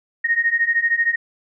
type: beating tone pair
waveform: sine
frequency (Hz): 1853 / 1866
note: A#6 / A#6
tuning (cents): -11 / +1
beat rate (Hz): 13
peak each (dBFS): -20 / -18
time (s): 0.24-1.16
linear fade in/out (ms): 10
effects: none